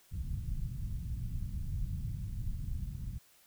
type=low-pass noise; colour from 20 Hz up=pink; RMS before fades=-37 dBFS; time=0.11-3.19 s; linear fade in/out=20 ms; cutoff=150 Hz; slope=24 dB/octave; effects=white hiss -64 dBFS RMS until 3.46 s